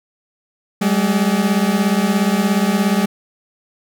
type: beating tone pair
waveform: 40% pulse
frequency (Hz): 192.9 / 209.9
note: G3 / G#3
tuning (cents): -28 / +19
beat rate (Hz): 17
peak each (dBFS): -16 / -16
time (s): 0.81-3.06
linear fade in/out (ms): 10
effects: none